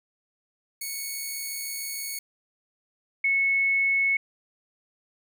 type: tone pair in turn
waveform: 5% pulse / sine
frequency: 2217 / 2199 Hz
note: C#7 / C#7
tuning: 0 / -14 cents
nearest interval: unison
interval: 14 cents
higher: first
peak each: -21 / -20 dBFS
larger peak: second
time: 0.81-2.19 / 3.24-4.17 s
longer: first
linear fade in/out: 5 ms
effects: none